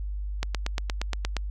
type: click train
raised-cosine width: 0.2 ms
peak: -11 dBFS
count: 9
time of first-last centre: 0.43-1.367 s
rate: 8.54 Hz
effects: added 50 Hz sine -29 dBFS peak until 1.5 s